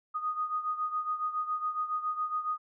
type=beating tone pair; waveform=sine; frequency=1239 / 1246.2 Hz; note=D#6 / D#6; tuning=-8 / +2 cents; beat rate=7.2 Hz; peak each=-31 / -36 dBFS; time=0.14-2.58 s; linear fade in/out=20 ms; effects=none